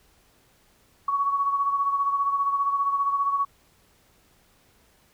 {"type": "beating tone pair", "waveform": "sine", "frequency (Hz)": [1118, 1133], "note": ["C#6", "C#6"], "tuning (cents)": [14, 37], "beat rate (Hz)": 15, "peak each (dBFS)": [-22, -30], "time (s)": [1.08, 3.45], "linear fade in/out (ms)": 5, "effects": ["pink hiss -61 dBFS RMS until 5.13 s"]}